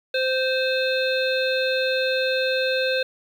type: harmonic tone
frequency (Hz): 520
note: C5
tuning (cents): -11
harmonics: 1 / 3 / 5 / 7 / 8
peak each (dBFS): -22 / -27 / -29 / -30 / -31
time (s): 0.14-3.03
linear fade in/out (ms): 5
effects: 8-bit